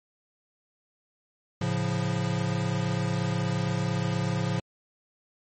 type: chord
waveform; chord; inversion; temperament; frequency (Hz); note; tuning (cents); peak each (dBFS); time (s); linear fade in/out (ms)
square; A augmented; none; equal; 110 / 138.59 / 174.61; A2 / C#3 / E#3; 0 / 0 / 0; -31 / -31 / -30; 1.61-4.6; 5
effects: MP3 32 kbps